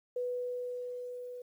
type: tone with level ramp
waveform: sine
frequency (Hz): 493.9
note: B4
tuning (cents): 0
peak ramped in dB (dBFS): -31 to -41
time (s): 0.16-1.42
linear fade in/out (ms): 5
effects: 11-bit